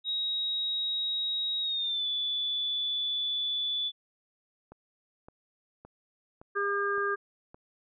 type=tone with pitch glide; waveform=sine; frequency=3800 to 3465 Hz; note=A#7 to A7; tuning=+33 to -27 cents; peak=-28 dBFS; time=0.04-3.92 s; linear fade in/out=50 ms; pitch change=-160 cents; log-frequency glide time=1.61-2.07 s
type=click train; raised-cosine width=1 ms; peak=-34 dBFS; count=6; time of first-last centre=4.72-7.545 s; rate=1.77 Hz
type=harmonic tone; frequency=402.6 Hz; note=G4; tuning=46 cents sharp; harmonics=1 / 3 / 4; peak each=-31 / -31 / -31 dBFS; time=6.55-7.16 s; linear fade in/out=20 ms
effects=none